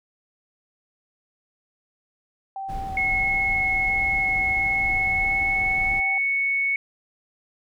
sine tone with vibrato, 772 Hz, G5, 27 cents flat, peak -29 dBFS, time 2.56-6.18 s, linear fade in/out 2 ms, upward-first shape square, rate 1.5 Hz, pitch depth 13 cents each way
brown noise, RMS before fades -34 dBFS, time 2.68-6.01 s, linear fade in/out 20 ms
sine tone with pitch glide, 2180 to 2214 Hz, C#7 to C#7, -29 to -3 cents, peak -20 dBFS, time 2.97-6.76 s, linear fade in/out 2 ms, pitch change +26 cents, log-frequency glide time 4.63-6.18 s
effects none

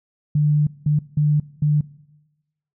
sine tone bursts at uneven times, 149 Hz, D3, 25 cents sharp, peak -14 dBFS, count 4, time 0.35-0.67 / 0.86-0.99 / 1.17-1.4 / 1.62-1.81 s, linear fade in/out 5 ms, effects noise-tail reverb RT60 1.0 s tail -20 dB re dry

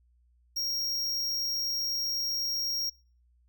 square tone, 5588 Hz, F8, in tune, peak -29 dBFS, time 0.56-2.9 s, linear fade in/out 10 ms, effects noise-tail reverb RT60 0.4 s tail -26 dB re dry + added 60 Hz sine -62 dBFS peak until 3.48 s

